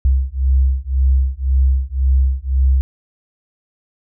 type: beating tone pair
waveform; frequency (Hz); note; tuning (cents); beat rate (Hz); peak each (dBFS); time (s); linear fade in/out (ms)
sine; 65.1 / 67; C2 / C2; -8 / +42; 1.9; -15; 0.05-2.81; 0
effects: none